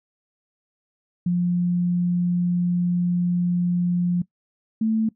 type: tone pair in turn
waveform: sine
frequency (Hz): 176.3 / 220.8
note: F3 / A3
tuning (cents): +17 / +6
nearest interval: major third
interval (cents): 389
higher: second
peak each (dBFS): -18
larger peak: neither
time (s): 1.26-4.22 / 4.81-5.09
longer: first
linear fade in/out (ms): 5
effects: noise-tail reverb RT60 0.1 s tail -20 dB re dry